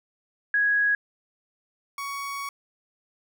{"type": "tone pair in turn", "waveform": ["sine", "30% pulse"], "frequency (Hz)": [1661.2, 1119.3], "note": ["G#6", "C#6"], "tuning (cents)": [0, 16], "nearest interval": "perfect fifth", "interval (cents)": 684, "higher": "first", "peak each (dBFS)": [-19, -28], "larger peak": "first", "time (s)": [[0.54, 0.95], [1.98, 2.49]], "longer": "second", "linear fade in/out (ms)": 2, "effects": []}